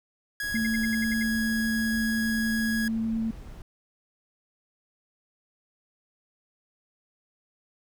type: tone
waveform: 45% pulse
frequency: 1661.2 Hz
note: G#6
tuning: in tune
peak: -29 dBFS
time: 0.4-2.88 s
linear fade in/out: 2 ms
type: noise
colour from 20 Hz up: brown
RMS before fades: -42 dBFS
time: 0.43-3.62 s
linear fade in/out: 2 ms
type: tone with vibrato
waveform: sine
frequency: 224.2 Hz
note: A3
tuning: 33 cents sharp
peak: -25 dBFS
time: 0.54-3.31 s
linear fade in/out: 5 ms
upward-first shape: triangle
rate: 10 Hz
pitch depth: 9 cents each way
type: tone bursts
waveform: sine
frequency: 2093 Hz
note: C7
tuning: in tune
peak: -31 dBFS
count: 8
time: 0.55-1.23 s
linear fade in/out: 5 ms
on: 22 ms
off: 72 ms
effects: none